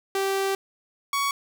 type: tone pair in turn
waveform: sawtooth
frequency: 389.6 / 1120.2 Hz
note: G4 / C#6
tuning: -11 / +18 cents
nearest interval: octave + tritone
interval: 1829 cents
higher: second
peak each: -19 dBFS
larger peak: neither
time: 0.15-0.55 / 1.13-1.31 s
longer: first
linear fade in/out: 2 ms
effects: 9-bit